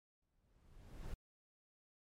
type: noise with exponential growth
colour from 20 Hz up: brown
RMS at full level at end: -44 dBFS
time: 0.22-1.14 s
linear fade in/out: 5 ms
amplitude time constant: 200 ms
effects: MP3 64 kbps